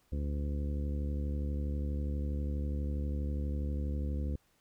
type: harmonic tone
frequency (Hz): 72.3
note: D2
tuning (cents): -27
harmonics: 1 / 2 / 3 / 4 / 5 / 6 / 7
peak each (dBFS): -32 / -42 / -42 / -45 / -51 / -54 / -49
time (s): 0.12-4.36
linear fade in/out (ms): 5
effects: pink hiss -71 dBFS RMS until 4.6 s